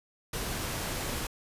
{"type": "noise", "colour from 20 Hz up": "pink", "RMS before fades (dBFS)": -34, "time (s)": [0.33, 1.27], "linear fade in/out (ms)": 5, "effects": ["resampled to 32000 Hz"]}